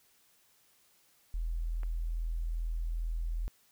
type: tone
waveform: sine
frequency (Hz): 41.2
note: E1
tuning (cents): 0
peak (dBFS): -31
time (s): 1.34-3.48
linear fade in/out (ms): 0
type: click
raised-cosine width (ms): 0.5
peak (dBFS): -34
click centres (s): 1.833
effects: white hiss -67 dBFS RMS until 3.71 s